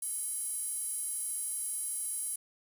square tone with high-pass filter, 438.7 Hz, A4, 5 cents flat, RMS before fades -36 dBFS, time 0.02-2.36 s, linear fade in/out 5 ms, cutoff 10000 Hz, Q 7.1, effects none

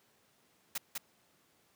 white noise with echo, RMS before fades -36 dBFS, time 0.75-0.78 s, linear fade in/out 5 ms, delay 200 ms, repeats 1, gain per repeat -2 dB, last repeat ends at 0.98 s, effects pink hiss -69 dBFS RMS until 1.75 s + high-pass 150 Hz 12 dB/octave

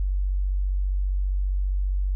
sine tone, 47.49 Hz, F#1, 46 cents sharp, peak -21 dBFS, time 0-2.15 s, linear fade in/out 0 ms, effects none

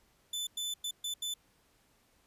sawtooth tone bursts at uneven times, 3510 Hz, A7, 5 cents flat, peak -31 dBFS, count 5, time 0.33-0.47 / 0.57-0.74 / 0.84-0.91 / 1.04-1.14 / 1.22-1.34 s, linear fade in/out 5 ms, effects pink hiss -69 dBFS RMS until 2.26 s + resampled to 32000 Hz

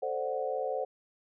sine chord, D dominant seventh, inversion second, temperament equal, 440 / 523.3 / 587.3 / 740 Hz, A4 / C5 / D5 / F#5, 0 / 0 / 0 / 0 cents, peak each -37 / -33 / -38 / -36 dBFS, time 0.02-0.85 s, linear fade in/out 10 ms, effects none

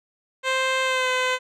10% pulse tone with pitch glide, 523.3 to 509.9 Hz, C5 to C5, 0 to -45 cents, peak -12 dBFS, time 0.43-1.39 s, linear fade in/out 50 ms, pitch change -45 cents, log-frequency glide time 0.83-1.09 s, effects low-pass 6000 Hz 12 dB/octave

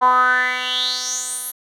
10% pulse tone with band-pass filter sweep, 251.6 Hz, B3, 32 cents sharp, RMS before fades -19 dBFS, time 0.01-1.52 s, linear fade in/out 20 ms, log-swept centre 920 to 12000 Hz, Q 6.5, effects none

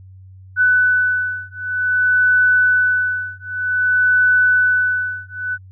sine beating tone pair, 1495 / 1495.53 Hz, F#6 / F#6, +17 / +18 cents, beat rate 0.53 Hz, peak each -16 dBFS, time 0.56-5.58 s, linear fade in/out 50 ms, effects added 94 Hz sine -38 dBFS peak until 5.71 s

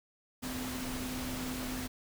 sine tone in noise, 254.2 Hz, C4, 50 cents flat, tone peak -38 dBFS, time 0.42-1.88 s, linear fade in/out 20 ms, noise pink, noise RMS -40 dBFS, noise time 0.42-1.88 s, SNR -1 dB, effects none

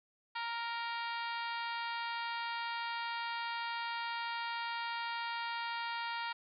harmonic tone, 466.2 Hz, A#4, in tune, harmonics 2 / 3 / 4 / 5 / 6 / 7 / 8 / 9 / 10, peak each -39 / -43 / -45 / -47 / -49 / -50 / -51 / -52 / -53 dBFS, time 0.35-6.33 s, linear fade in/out 10 ms, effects none

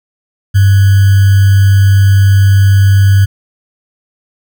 sine tone with sample-and-hold, 98 Hz, G2, in tune, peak -3 dBFS, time 0.54-3.26 s, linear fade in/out 20 ms, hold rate 1575 Hz, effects none

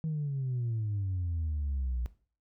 sine exponential sweep, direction down, 161 to 58.4 Hz, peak -28 dBFS, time 0.04-2.06 s, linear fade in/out 0 ms, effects noise-tail reverb RT60 0.4 s tail -17 dB re dry + tanh soft clip ceiling -27 dBFS

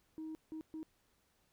sine tone bursts at uneven times, 315.7 Hz, D#4, 25 cents sharp, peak -40 dBFS, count 3, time 0.18-0.35 / 0.52-0.61 / 0.74-0.83 s, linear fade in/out 0 ms, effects tanh soft clip ceiling -39 dBFS + pink hiss -75 dBFS RMS until 1.52 s

